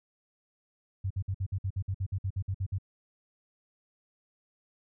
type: tone bursts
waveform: sine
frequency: 96 Hz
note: G2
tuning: 36 cents flat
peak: -28 dBFS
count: 15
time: 1.04-2.785 s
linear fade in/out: 10 ms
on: 65 ms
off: 55 ms
effects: none